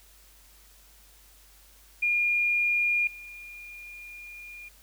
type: tone with level steps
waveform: sine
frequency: 2420 Hz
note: D#7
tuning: 49 cents flat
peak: -22 / -41 dBFS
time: 2.02-4.69 s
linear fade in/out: 10 ms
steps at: 3.07 s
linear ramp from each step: 2 ms
effects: added 49 Hz sine -57 dBFS peak until 4.82 s + white hiss -57 dBFS RMS until 4.82 s